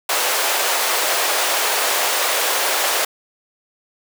pink high-pass noise, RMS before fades -19 dBFS, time 0.09-3.05 s, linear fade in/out 5 ms, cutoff 500 Hz, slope 24 dB/octave, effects none

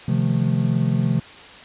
triangle chord, F dominant seventh, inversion second, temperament just, 130.96 / 157.15 / 174.61 / 218.3 Hz, C3 / Eb3 / F3 / A3, +2 / +18 / 0 / -13 cents, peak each -19 / -22 / -21 / -22 dBFS, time 0.08-1.2 s, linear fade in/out 5 ms, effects white hiss -41 dBFS RMS until 1.64 s + resampled to 8000 Hz

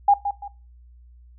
sine tone with echo, 810 Hz, G#5, 43 cents flat, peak -11 dBFS, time 0.08-0.14 s, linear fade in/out 5 ms, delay 170 ms, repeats 2, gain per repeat -10 dB, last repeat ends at 0.48 s, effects noise-tail reverb RT60 0.3 s tail -19 dB re dry + added 60 Hz sine -46 dBFS peak until 1.38 s

